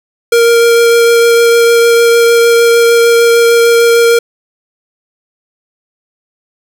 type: tone with vibrato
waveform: square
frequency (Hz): 466.8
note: A#4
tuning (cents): +2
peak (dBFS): -5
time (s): 0.32-4.19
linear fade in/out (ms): 5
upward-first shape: triangle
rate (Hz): 6.6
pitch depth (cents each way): 10
effects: none